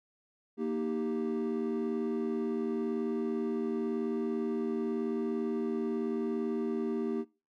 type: chord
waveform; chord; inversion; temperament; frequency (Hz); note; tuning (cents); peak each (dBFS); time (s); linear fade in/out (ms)
triangle; Eb major; second; equal; 233.1 / 311.1 / 392; Bb3 / Eb4 / G4; 0 / 0 / 0; -31 / -35 / -32; 0.57-7.25; 50
effects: noise-tail reverb RT60 0.3 s tail -21 dB re dry + tanh soft clip ceiling -19 dBFS